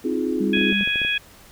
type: chord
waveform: sine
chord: F minor seventh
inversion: second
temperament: just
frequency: 261.9 / 314.3 / 349.2 / 419.1 Hz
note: C4 / Eb4 / F4 / Ab4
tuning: +2 / +18 / 0 / +16 cents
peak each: -25 / -26 / -26 / -28 dBFS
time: 0.04-0.73 s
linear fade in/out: 10 ms
type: tone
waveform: sine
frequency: 200 Hz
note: G3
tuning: 35 cents sharp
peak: -22 dBFS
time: 0.4-0.84 s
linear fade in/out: 10 ms
type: harmonic tone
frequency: 832 Hz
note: G#5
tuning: 3 cents sharp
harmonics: 2 / 3 / 4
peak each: -26 / -22 / -25 dBFS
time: 0.53-1.18 s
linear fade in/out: 5 ms
type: clicks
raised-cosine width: 2 ms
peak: -21 dBFS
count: 8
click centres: 0.571 / 0.614 / 0.726 / 0.81 / 0.875 / 0.958 / 1.017 / 1.049 s
effects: pink hiss -48 dBFS RMS until 1.51 s